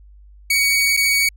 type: tone with dropouts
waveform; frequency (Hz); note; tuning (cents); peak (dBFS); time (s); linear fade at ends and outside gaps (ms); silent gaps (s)
sawtooth; 2247; C#7; +23; -11; 0.5-1.29; 5; 0.967-0.972
effects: added 50 Hz sine -42 dBFS peak until 1.36 s